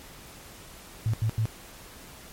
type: tone bursts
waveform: sine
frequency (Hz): 110.6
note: A2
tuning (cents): +9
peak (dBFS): -22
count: 3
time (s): 1.06-1.455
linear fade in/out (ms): 0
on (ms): 75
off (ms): 85
effects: pink hiss -47 dBFS RMS until 2.32 s + MP3 64 kbps